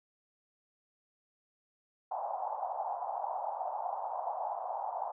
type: band-pass noise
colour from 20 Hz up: white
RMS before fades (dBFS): -37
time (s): 2.11-5.12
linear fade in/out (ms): 5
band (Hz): 680 to 880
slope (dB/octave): 48
effects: none